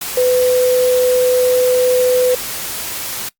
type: tone in noise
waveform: sine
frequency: 502 Hz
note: B4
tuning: 28 cents sharp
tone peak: -10 dBFS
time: 0.17-2.35 s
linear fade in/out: 5 ms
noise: white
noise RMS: -24 dBFS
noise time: 0.01-3.29 s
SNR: +11 dB
effects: noise-tail reverb RT60 0.1 s tail -21 dB re dry + Opus 48 kbps